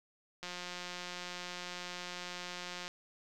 click train, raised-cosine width 0.2 ms, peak -25 dBFS, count 437, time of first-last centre 0.43-2.879 s, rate 178 Hz, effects none

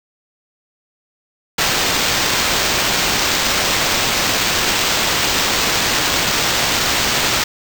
white noise with sample-and-hold, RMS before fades -17 dBFS, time 1.58-7.44 s, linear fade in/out 5 ms, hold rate 11025 Hz, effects none

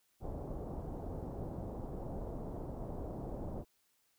pink low-pass noise, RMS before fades -42 dBFS, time 0.2-3.65 s, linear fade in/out 50 ms, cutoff 760 Hz, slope 24 dB/octave, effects white hiss -75 dBFS RMS until 4.18 s

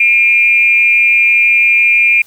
sine tone with frequency modulation, 2398 Hz, D7, 36 cents sharp, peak -6 dBFS, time 0-2.22 s, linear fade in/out 5 ms, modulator 221 Hz, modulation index 0.48, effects white hiss -45 dBFS RMS until 2.26 s

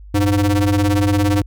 square ring-modulated tone, 103.83 Hz, G#2, in tune, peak -11 dBFS, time 0.14-1.42 s, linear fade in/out 5 ms, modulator 199 Hz, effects added 50 Hz sine -35 dBFS peak until 1.46 s

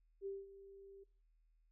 sine tone with ADSR envelope, 392.8 Hz, G4, 4 cents sharp, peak -40 dBFS, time 0.21-1.04 s, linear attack 50 ms, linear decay 200 ms, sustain -15 dB, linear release 10 ms, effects noise-tail reverb RT60 0.4 s tail -21 dB re dry + added 40 Hz sine -70 dBFS peak until 1.71 s

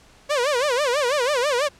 sawtooth tone with vibrato, 536 Hz, C5, 42 cents sharp, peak -15 dBFS, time 0.29-1.69 s, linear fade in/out 20 ms, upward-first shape sine, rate 6.1 Hz, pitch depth 210 cents each way, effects pink hiss -52 dBFS RMS until 1.79 s + low-pass 8000 Hz 12 dB/octave

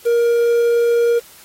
triangle tone with quantisation, 470.8 Hz, A#4, 17 cents sharp, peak -10 dBFS, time 0.05-1.2 s, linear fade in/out 20 ms, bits 6, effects white hiss -44 dBFS RMS until 1.44 s + AAC 48 kbps

